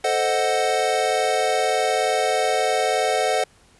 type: chord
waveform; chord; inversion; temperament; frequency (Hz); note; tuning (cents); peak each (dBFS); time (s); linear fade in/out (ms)
square; A diminished seventh; none; equal; 440 / 523.3 / 622.3 / 740; A4 / C5 / Eb5 / Gb5; 0 / 0 / 0 / 0; -26 / -26 / -26 / -23; 0.04-3.44; 5
effects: pink hiss -55 dBFS RMS until 3.79 s + resampled to 24000 Hz